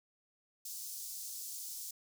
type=high-pass noise; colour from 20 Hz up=pink; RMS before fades=-44 dBFS; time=0.65-1.91 s; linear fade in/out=5 ms; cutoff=5400 Hz; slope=24 dB/octave; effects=none